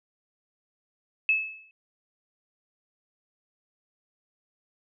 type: tone with exponential decay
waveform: sine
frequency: 2600 Hz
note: E7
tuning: 24 cents flat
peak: -17 dBFS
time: 1.29-1.71 s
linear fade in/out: 1 ms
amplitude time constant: 90 ms
effects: none